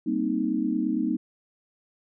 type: chord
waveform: sine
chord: C minor seventh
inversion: second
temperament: equal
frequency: 196 / 233.1 / 261.6 / 311.1 Hz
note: G3 / Bb3 / C4 / Eb4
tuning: 0 / 0 / 0 / 0 cents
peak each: -32 / -28 / -29 / -27 dBFS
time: 0.06-1.17 s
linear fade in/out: 10 ms
effects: none